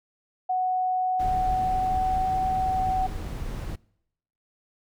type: tone with pitch glide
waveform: sine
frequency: 740 to 751.6 Hz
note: F#5 to F#5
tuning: 0 to +27 cents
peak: -22 dBFS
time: 0.49-3.07 s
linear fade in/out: 10 ms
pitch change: +27 cents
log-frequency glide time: 1-2.2 s
type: noise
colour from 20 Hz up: brown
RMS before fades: -32 dBFS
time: 1.19-3.76 s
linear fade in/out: 10 ms
effects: noise-tail reverb RT60 0.8 s tail -25 dB re dry